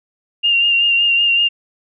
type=tone with vibrato; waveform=sine; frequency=2794 Hz; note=F7; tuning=in tune; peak=-11 dBFS; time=0.43-1.49 s; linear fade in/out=20 ms; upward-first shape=sine; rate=5.3 Hz; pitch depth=27 cents each way; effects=none